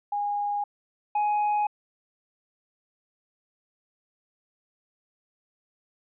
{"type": "tone pair in turn", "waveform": ["sine", "triangle"], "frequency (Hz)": [820, 835.3], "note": ["G#5", "G#5"], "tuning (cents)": [-22, 10], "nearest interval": "unison", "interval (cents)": 32, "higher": "second", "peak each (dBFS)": [-25, -20], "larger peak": "second", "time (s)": [[0.12, 0.64], [1.15, 1.67]], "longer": "neither", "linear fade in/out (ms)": 5, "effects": ["resampled to 8000 Hz"]}